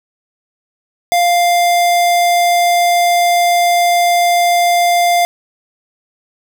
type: tone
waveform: square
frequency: 698.5 Hz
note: F5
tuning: in tune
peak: -10 dBFS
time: 1.12-5.25 s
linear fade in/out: 0 ms
effects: none